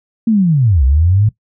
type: linear two-way sweep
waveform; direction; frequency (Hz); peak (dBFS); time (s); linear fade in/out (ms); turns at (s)
sine; down then up; 233.1 to 62 to 111.1; -8; 0.27-1.29; 5; 0.84
effects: noise-tail reverb RT60 0.1 s tail -18 dB re dry